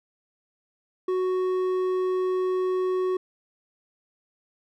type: tone with hard clipping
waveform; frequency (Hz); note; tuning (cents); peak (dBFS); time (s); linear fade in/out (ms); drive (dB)
sine; 370; F#4; 0; -24; 1.08-3.17; 5; 6
effects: none